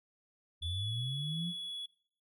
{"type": "linear sweep", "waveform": "sine", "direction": "up", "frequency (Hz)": [77.78, 180.5], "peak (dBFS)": -35, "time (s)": [0.61, 1.54], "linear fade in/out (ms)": 50}
{"type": "tone with pitch glide", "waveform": "triangle", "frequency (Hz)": [3446, 3385], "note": ["A7", "G#7"], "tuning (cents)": [-37, 32], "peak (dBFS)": -37, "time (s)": [0.62, 1.86], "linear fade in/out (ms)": 5, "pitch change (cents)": -31, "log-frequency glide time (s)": [0.75, 0.93]}
{"effects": ["noise-tail reverb RT60 0.5 s tail -19 dB re dry"]}